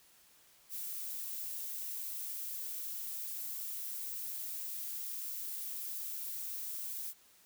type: noise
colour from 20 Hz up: violet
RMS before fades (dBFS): -41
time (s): 0.69-7.14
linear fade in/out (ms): 50
effects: white hiss -64 dBFS RMS until 7.45 s